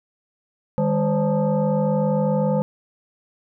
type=tone with frequency modulation; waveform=sine; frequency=155.8 Hz; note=D#3; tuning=3 cents sharp; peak=-17 dBFS; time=0.78-2.62 s; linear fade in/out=0 ms; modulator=359 Hz; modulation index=1.5; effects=none